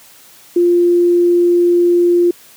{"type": "tone", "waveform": "sine", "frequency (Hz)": 349, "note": "F4", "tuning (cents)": -1, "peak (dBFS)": -8, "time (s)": [0.56, 2.31], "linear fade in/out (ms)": 5, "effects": ["white hiss -43 dBFS RMS until 2.56 s", "high-pass 80 Hz 12 dB/octave"]}